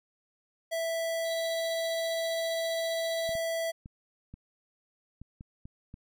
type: tone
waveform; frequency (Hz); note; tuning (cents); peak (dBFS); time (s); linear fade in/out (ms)
square; 659.3; E5; 0; -30; 0.71-3.72; 20
type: tone with tremolo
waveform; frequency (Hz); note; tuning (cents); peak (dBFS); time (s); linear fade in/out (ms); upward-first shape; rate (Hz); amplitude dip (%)
sine; 3926; B7; -11; -37; 1.24-3.35; 50; sine; 15; 70
type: clicks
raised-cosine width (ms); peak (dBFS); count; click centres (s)
5; -32; 8; 3.292 / 3.353 / 3.859 / 4.34 / 5.216 / 5.409 / 5.655 / 5.941
effects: none